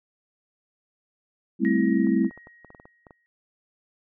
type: chord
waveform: sine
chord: A minor seventh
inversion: third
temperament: equal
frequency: 196 / 220 / 261.6 / 329.6 Hz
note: G3 / A3 / C4 / E4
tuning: 0 / 0 / 0 / 0 cents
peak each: -24 dBFS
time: 1.59-2.3 s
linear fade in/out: 50 ms
type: tone with exponential decay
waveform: sine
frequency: 1888 Hz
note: A#6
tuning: 22 cents sharp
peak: -29 dBFS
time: 1.65-3.26 s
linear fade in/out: 0 ms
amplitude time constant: 350 ms
type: clicks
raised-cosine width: 1 ms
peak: -32 dBFS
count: 12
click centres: 2.07 / 2.246 / 2.31 / 2.376 / 2.471 / 2.647 / 2.704 / 2.748 / 2.799 / 2.855 / 3.068 / 3.108 s
effects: none